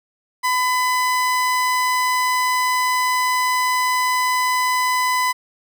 30% pulse tone, 1005 Hz, B5, 30 cents sharp, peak -14 dBFS, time 0.43-5.33 s, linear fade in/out 20 ms, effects none

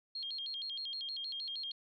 sine tone with vibrato, 3698 Hz, A#7, 15 cents flat, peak -38 dBFS, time 0.15-1.72 s, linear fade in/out 5 ms, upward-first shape square, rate 6.4 Hz, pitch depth 240 cents each way, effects none

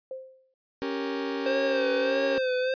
sine tone with exponential decay, 523.3 Hz, C5, in tune, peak -31 dBFS, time 0.11-0.54 s, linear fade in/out 2 ms, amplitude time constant 93 ms
40% pulse chord, G diminished, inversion second, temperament equal, 277.2 / 392 / 466.2 Hz, Db4 / G4 / Bb4, 0 / 0 / 0 cents, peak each -31 / -33 / -33 dBFS, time 0.82-2.38 s, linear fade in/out 0 ms
square tone with vibrato, 523.3 Hz, C5, in tune, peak -25 dBFS, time 1.46-2.74 s, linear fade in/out 2 ms, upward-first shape sine, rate 1.6 Hz, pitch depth 65 cents each way
effects resampled to 11025 Hz

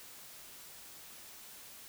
silence, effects white hiss -52 dBFS RMS until 1.88 s

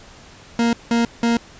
40% pulse tone bursts, 233.5 Hz, A#3, 3 cents sharp, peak -14 dBFS, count 3, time 0.59-1.37 s, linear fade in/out 2 ms, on 140 ms, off 180 ms, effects pink hiss -44 dBFS RMS until 1.59 s + resampled to 16000 Hz

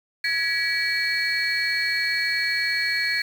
sine tone cluster, 1673 / 1940 / 2288 / 4328 Hz, G#6 / B6 / D7 / C#8, +12 / -31 / -46 / -42 cents, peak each -26 dBFS, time 0.24-3.22 s, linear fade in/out 5 ms, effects tanh soft clip ceiling -14 dBFS + 7-bit

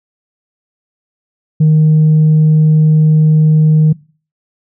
sine tone, 155.2 Hz, D#3, 4 cents flat, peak -3 dBFS, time 1.6-3.93 s, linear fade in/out 10 ms, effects noise-tail reverb RT60 0.4 s tail -23 dB re dry + tanh soft clip ceiling -3 dBFS

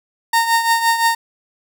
30% pulse tone with tremolo, 920 Hz, A#5, 23 cents flat, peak -8 dBFS, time 0.33-1.15 s, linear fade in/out 5 ms, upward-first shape triangle, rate 5.8 Hz, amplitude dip 70%, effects none

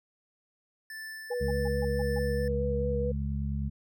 square tone with tremolo, 1760 Hz, A6, in tune, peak -39 dBFS, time 0.9-2.48 s, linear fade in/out 2 ms, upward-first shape sine, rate 1.8 Hz, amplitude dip 30%
sine tone with vibrato, 485.5 Hz, B4, 30 cents flat, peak -29 dBFS, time 1.3-3.12 s, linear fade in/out 10 ms, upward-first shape sine, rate 4.6 Hz, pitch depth 21 cents each way
sine tone bursts, 816 Hz, G#5, 31 cents flat, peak -38 dBFS, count 6, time 1.31-2.19 s, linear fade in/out 5 ms, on 30 ms, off 140 ms
harmonic tone, 69.8 Hz, C#2, 13 cents sharp, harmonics 1 / 2 / 3, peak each -31 / -34 / -36 dBFS, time 1.4-3.7 s, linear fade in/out 20 ms
effects none

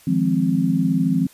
sine chord, F minor seventh, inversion third, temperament equal, 155.56 / 174.61 / 207.7 / 261.6 Hz, Eb3 / F3 / Ab3 / C4, 0 / 0 / 0 / 0 cents, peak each -24 / -20 / -24 / -20 dBFS, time 0.07-1.27 s, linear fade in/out 5 ms, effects white hiss -50 dBFS RMS until 1.33 s + resampled to 32000 Hz

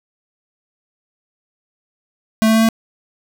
square tone with pitch steps, 220 / 221.7 / 223.3 / 225 Hz, A3 / A3 / A3 / A3, 0 / +13 / +26 / +39 cents, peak -11 dBFS, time 2.42-2.688 s, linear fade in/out 0 ms, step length 67 ms, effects none

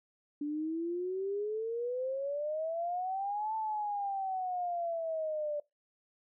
sine exponential two-way sweep, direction up then down, 289.1 to 885 to 585 Hz, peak -32 dBFS, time 0.41-5.6 s, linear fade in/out 5 ms, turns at 3.55 s, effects noise-tail reverb RT60 0.2 s tail -22 dB re dry

